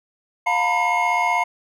triangle tone cluster, 706 / 912 / 988 / 2152 Hz, F5 / A#5 / B5 / C7, +19 / -38 / 0 / +48 cents, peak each -21 dBFS, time 0.46-1.44 s, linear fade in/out 10 ms, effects none

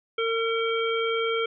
harmonic tone, 455.1 Hz, A#4, 42 cents flat, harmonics 1 / 3 / 5 / 7, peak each -25 / -30 / -32 / -33 dBFS, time 0.18-1.46 s, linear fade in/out 5 ms, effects none

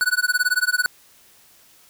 square tone with tremolo, 1480 Hz, F#6, in tune, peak -15 dBFS, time 0.01-0.86 s, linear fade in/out 0 ms, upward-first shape sine, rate 18 Hz, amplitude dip 100%, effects white hiss -53 dBFS RMS until 1.89 s

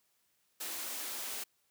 white high-pass noise, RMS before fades -40 dBFS, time 0.6-1.44 s, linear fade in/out 10 ms, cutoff 250 Hz, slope 24 dB/octave, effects white hiss -75 dBFS RMS until 1.7 s + high-pass 60 Hz 12 dB/octave

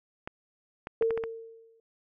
clicks, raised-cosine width 0.5 ms, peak -21 dBFS, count 6, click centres 0.275 / 0.871 / 1.024 / 1.107 / 1.176 / 1.238 s
sine tone with exponential decay, 453.7 Hz, A#4, 47 cents flat, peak -21 dBFS, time 1.01-1.8 s, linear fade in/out 2 ms, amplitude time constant 170 ms
effects none

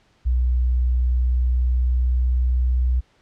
sine tone with pitch glide, 61.74 to 62.35 Hz, B1 to B1, 0 to +17 cents, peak -16 dBFS, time 0.25-3.01 s, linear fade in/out 20 ms, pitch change +17 cents, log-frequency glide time 0.96-2.9 s, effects pink hiss -60 dBFS RMS until 3.21 s + low-pass 5000 Hz 12 dB/octave

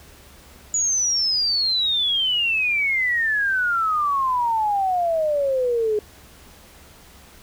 sine exponential sweep, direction down, 6920 to 415.3 Hz, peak -18 dBFS, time 0.74-5.99 s, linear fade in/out 2 ms, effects added 69 Hz sine -52 dBFS peak until 7.42 s + pink hiss -48 dBFS RMS until 7.42 s

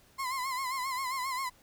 35% pulse tone with vibrato, 1041 Hz, C6, 9 cents flat, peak -30 dBFS, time 0.18-1.5 s, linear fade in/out 20 ms, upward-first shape sine, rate 7.5 Hz, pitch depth 81 cents each way, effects pink hiss -62 dBFS RMS until 1.62 s

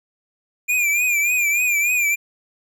square tone with vibrato, 2404 Hz, D7, 40 cents sharp, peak -17 dBFS, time 0.68-2.16 s, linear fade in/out 20 ms, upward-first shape triangle, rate 3.4 Hz, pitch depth 89 cents each way, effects none

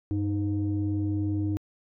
sine tone pair together, 97.3 / 309.1 Hz, G2 / D#4, -12 / -11 cents, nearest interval octave + minor sixth, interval 2001 cents, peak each -26 / -27 dBFS, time 0.11-1.57 s, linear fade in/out 0 ms, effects tanh soft clip ceiling -19 dBFS

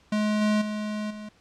square tone with level steps, 211.8 Hz, G#3, 34 cents sharp, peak -23 / -21 / -29 / -37 dBFS, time 0.12-1.29 s, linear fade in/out 5 ms, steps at 0.41 / 0.61 / 1.1 s, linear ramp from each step 10 ms, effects pink hiss -60 dBFS RMS until 1.4 s + low-pass 6000 Hz 12 dB/octave

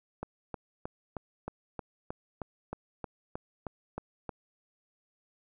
click train, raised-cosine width 1 ms, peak -22 dBFS, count 14, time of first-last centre 0.23-4.293 s, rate 3.2 Hz, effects none

